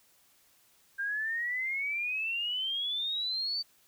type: exponential sweep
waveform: sine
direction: up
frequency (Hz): 1585 to 4611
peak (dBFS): -30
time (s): 0.98-3.63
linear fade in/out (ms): 20
effects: white hiss -65 dBFS RMS until 3.87 s